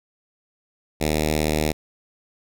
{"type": "tone with notch filter", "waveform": "5% pulse", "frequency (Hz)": 76.8, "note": "D#2", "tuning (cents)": -22, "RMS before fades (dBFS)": -22, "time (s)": [1, 1.73], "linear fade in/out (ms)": 20, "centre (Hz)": 1100, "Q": 0.96, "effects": []}